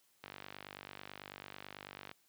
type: click train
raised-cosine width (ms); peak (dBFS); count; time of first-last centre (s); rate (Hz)
0.3; -29; 93; 0.24-2.114; 49.1
effects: white hiss -72 dBFS RMS until 2.28 s + high-pass 80 Hz 12 dB/octave